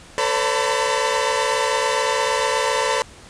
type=tone cluster; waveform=sawtooth; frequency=446.2 / 514 / 570 / 901 / 1001 Hz; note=A4 / C5 / C#5 / A5 / B5; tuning=+24 / -31 / +48 / +41 / +23 cents; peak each=-21 dBFS; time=0.18-3.02 s; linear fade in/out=0 ms; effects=pink hiss -44 dBFS RMS until 3.29 s + resampled to 22050 Hz